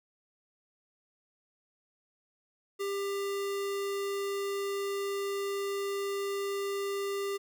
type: tone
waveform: square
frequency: 397.9 Hz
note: G4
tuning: 26 cents sharp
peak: -32 dBFS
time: 2.79-7.38 s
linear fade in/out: 20 ms
effects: none